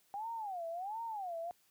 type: tone with vibrato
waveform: sine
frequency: 782 Hz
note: G5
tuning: 4 cents flat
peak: -38 dBFS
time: 0.14-1.51 s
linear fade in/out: 0 ms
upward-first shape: sine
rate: 1.4 Hz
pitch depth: 290 cents each way
effects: white hiss -71 dBFS RMS until 1.7 s + high-pass 60 Hz 12 dB/octave